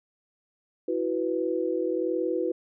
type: chord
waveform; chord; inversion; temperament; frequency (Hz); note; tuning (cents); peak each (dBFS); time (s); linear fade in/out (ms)
sine; E suspended second; none; just; 329.6 / 370.8 / 494.4; E4 / F#4 / B4; 0 / +4 / +2; -29; 0.88-2.52; 5
effects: none